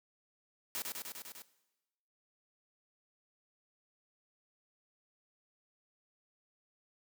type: noise with echo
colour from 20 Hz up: white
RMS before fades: -38 dBFS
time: 0.75-0.82 s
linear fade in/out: 0 ms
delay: 100 ms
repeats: 6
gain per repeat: -2 dB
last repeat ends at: 1.42 s
effects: noise-tail reverb RT60 1.0 s tail -17 dB re dry + high-pass 200 Hz 12 dB/octave